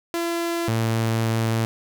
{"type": "tone pair in turn", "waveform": "sawtooth", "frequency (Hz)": [339, 113.13], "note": ["E4", "A2"], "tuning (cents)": [49, 49], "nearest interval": "octave + perfect fifth", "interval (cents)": 1900, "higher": "first", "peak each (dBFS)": [-19, -16], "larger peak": "second", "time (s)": [[0.14, 0.68], [0.68, 1.65]], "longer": "second", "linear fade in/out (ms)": 0, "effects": []}